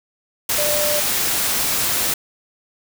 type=tone in noise; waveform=sine; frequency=594 Hz; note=D5; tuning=20 cents sharp; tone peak=-21 dBFS; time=0.58-1 s; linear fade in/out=5 ms; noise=white; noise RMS=-20 dBFS; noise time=0.49-2.14 s; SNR=-4 dB; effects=none